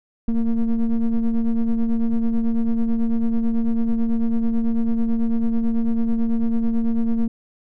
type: ring-modulated tone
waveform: triangle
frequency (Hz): 116.54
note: A#2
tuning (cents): 0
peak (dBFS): -11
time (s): 0.28-7.28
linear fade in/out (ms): 5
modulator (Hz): 112
effects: none